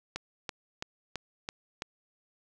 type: click train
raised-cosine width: 0.2 ms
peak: -17 dBFS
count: 6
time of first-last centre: 0.16-1.821 s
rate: 3.01 Hz
effects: none